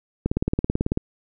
click train, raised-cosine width 3 ms, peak -8 dBFS, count 14, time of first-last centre 0.26-0.974 s, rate 18.2 Hz, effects none

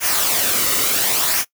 white noise with flanger, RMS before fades -18 dBFS, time 0-1.45 s, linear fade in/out 50 ms, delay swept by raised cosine 0.24 to 1.23 ms, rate 0.69 Hz, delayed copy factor -0.5, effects noise-tail reverb RT60 0.1 s tail -20 dB re dry

